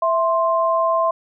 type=tone pair together; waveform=sine; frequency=659.3 / 1048.9 Hz; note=E5 / C6; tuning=0 / +4 cents; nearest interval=minor sixth; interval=804 cents; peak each=-18 / -18 dBFS; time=0.02-1.11 s; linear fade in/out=5 ms; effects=none